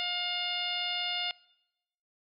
harmonic tone, 711 Hz, F5, 31 cents sharp, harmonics 1 / 2 / 3 / 4 / 5 / 6 / 7, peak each -40 / -43 / -38 / -34 / -36 / -42 / -45 dBFS, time 0-1.31 s, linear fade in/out 0 ms, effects noise-tail reverb RT60 0.9 s tail -23 dB re dry

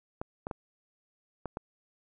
clicks, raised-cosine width 1 ms, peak -21 dBFS, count 5, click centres 0.215 / 0.469 / 0.512 / 1.457 / 1.571 s, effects none

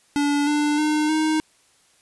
square tone with pitch steps, 288.2 / 296 / 303.9 / 312.1 Hz, D4 / D4 / D#4 / D#4, -33 / +14 / -41 / +5 cents, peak -19 dBFS, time 0.16-1.4 s, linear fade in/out 0 ms, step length 310 ms, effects white hiss -59 dBFS RMS until 2.01 s + resampled to 24000 Hz

